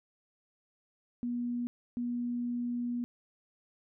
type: tone bursts at uneven times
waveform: sine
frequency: 241.5 Hz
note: B3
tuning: 39 cents flat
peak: -31 dBFS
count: 2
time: 1.23-1.67 / 1.97-3.04 s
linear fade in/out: 0 ms
effects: none